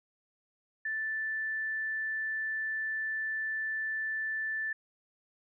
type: tone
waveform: sine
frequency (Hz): 1760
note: A6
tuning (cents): 0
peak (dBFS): -31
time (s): 0.85-4.73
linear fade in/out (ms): 5
effects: none